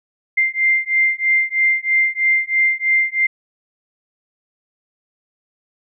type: beating tone pair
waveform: sine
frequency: 2093 / 2096.1 Hz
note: C7 / C7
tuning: 0 / +3 cents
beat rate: 3.1 Hz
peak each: -17 dBFS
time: 0.37-3.27 s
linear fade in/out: 10 ms
effects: none